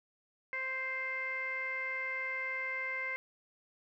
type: tone with low-pass filter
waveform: 15% pulse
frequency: 523.3 Hz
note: C5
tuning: in tune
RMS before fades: -37 dBFS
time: 0.53-3.16 s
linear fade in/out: 0 ms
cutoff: 2100 Hz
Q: 7.5
effects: none